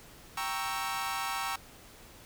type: chord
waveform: sawtooth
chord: G diminished seventh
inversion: none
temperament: equal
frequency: 784 / 932.3 / 1108.7 / 1318.5 Hz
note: G5 / Bb5 / Db6 / Fb6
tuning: 0 / 0 / 0 / 0 cents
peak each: -34 dBFS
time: 0.37-1.56 s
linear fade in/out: 5 ms
effects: pink hiss -53 dBFS RMS until 2.25 s